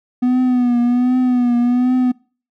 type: tone with vibrato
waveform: triangle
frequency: 246.9 Hz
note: B3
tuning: in tune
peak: -10 dBFS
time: 0.22-2.12 s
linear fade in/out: 10 ms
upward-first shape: triangle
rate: 1.3 Hz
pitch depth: 59 cents each way
effects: noise-tail reverb RT60 0.4 s tail -24 dB re dry